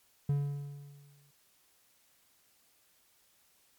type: tone with exponential decay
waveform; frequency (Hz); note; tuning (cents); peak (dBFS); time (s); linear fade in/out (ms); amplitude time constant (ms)
triangle; 142.6; C#3; +49; -23; 0.29-1.31; 5; 220
effects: white hiss -68 dBFS RMS until 3.78 s + MP3 96 kbps